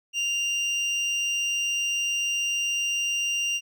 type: tone pair together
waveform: triangle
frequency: 2787 / 5737 Hz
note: F7 / F8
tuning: -4 / +46 cents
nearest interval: octave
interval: 1250 cents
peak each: -23 / -31 dBFS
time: 0.13-3.61 s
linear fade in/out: 50 ms
effects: none